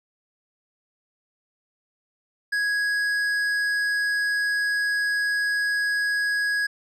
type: tone with tanh clipping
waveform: sine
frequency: 1661.2 Hz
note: G#6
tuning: in tune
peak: -23 dBFS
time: 2.52-6.67 s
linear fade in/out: 10 ms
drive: 10 dB
effects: none